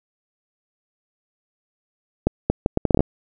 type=accelerating click train; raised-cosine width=2 ms; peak=-3 dBFS; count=10; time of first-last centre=2.27-3.006 s; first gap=230 ms; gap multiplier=0.7; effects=none